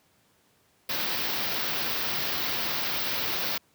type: band-stop noise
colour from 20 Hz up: white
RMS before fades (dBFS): -29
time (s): 0.89-3.58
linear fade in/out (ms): 5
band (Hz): 5400 to 15000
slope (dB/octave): 48
effects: pink hiss -65 dBFS RMS until 3.74 s + high-pass 100 Hz 12 dB/octave